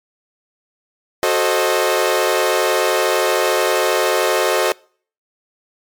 sawtooth chord, F# diminished seventh, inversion none, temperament equal with one note detuned, 370 / 440 / 529.3 / 622.3 Hz, F#4 / A4 / C5 / Eb5, 0 / 0 / +20 / 0 cents, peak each -16 dBFS, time 1.23-4.72 s, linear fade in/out 0 ms, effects noise-tail reverb RT60 0.5 s tail -26 dB re dry + MP3 96 kbps

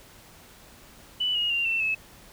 sine tone with pitch steps, 2975 / 2875 / 2779 / 2686 / 2596 Hz, F#7 / F7 / F7 / E7 / E7, +9 / +50 / -9 / +32 / -27 cents, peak -23 dBFS, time 1.2-1.95 s, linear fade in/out 10 ms, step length 150 ms, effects pink hiss -51 dBFS RMS until 2.32 s

